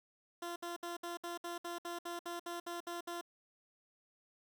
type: tone bursts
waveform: 15% pulse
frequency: 345 Hz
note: F4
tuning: 21 cents flat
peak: -34 dBFS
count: 14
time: 0.42-3.212 s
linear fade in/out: 5 ms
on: 140 ms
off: 64 ms
effects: none